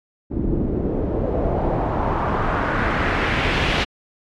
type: noise with low-pass filter sweep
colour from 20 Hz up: pink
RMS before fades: -21 dBFS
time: 0.3-3.85 s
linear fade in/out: 20 ms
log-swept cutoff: 270 to 3200 Hz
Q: 1.9
effects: AAC 64 kbps